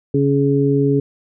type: harmonic tone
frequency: 140 Hz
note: C#3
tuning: 18 cents sharp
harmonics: 1 / 2 / 3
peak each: -17 / -17 / -17 dBFS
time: 0.14-1 s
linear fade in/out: 5 ms
effects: none